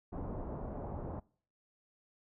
pink low-pass noise, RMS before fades -41 dBFS, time 0.12-1.2 s, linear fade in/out 10 ms, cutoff 910 Hz, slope 24 dB/octave, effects noise-tail reverb RT60 0.5 s tail -24 dB re dry

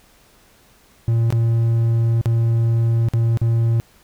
triangle tone with dropouts, 115.2 Hz, A#2, 20 cents flat, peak -12 dBFS, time 1.08-3.8 s, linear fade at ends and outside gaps 0 ms, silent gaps 1.304-1.325 / 2.213-2.258 / 3.086-3.136 / 3.373-3.415 s, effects pink hiss -53 dBFS RMS until 4.03 s

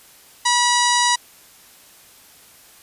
harmonic tone, 970 Hz, B5, 31 cents flat, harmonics 1 / 2 / 3 / 4 / 5 / 6 / 7 / 8 / 9 / 10, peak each -18 / -22 / -27 / -23 / -25 / -26 / -27 / -31 / -29 / -33 dBFS, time 0.45-1.16 s, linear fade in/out 10 ms, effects white hiss -48 dBFS RMS until 2.82 s + resampled to 32000 Hz

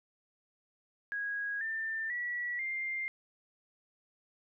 sine tone with pitch steps, 1650 / 1789 / 1939.7 / 2103 Hz, G#6 / A6 / B6 / C7, -12 / +28 / -32 / +8 cents, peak -33 dBFS, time 1.12-3.08 s, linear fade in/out 0 ms, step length 490 ms, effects none

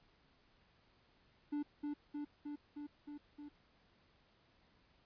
triangle tone with echo, 293.1 Hz, D4, 3 cents flat, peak -34 dBFS, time 1.52-1.63 s, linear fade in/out 10 ms, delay 310 ms, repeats 6, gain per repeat -2 dB, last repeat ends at 3.49 s, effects pink hiss -71 dBFS RMS until 5.05 s + resampled to 11025 Hz

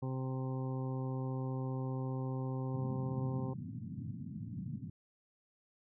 harmonic tone, 130.7 Hz, C3, 1 cent flat, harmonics 1 / 2 / 3 / 4 / 6 / 7 / 8, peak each -36 / -42 / -46 / -48 / -52 / -53 / -54 dBFS, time 0.02-3.54 s, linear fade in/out 10 ms
pink band-pass noise, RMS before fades -43 dBFS, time 2.74-4.9 s, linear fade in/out 5 ms, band 100 to 250 Hz, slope 48 dB/octave
effects none

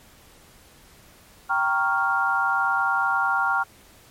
sine chord, G half-diminished seventh, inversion none, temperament equal, 784 / 932.3 / 1108.7 / 1396.9 Hz, G5 / Bb5 / Db6 / F6, 0 / 0 / 0 / 0 cents, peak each -26 / -27 / -27 / -22 dBFS, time 1.49-3.64 s, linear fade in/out 20 ms, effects pink hiss -52 dBFS RMS until 4.1 s + MP3 64 kbps

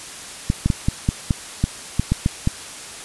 clicks, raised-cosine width 5 ms, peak -4 dBFS, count 11, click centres 0.501 / 0.66 / 0.702 / 0.885 / 1.089 / 1.308 / 1.64 / 1.996 / 2.12 / 2.261 / 2.474 s, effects white hiss -35 dBFS RMS until 3.04 s + resampled to 24000 Hz

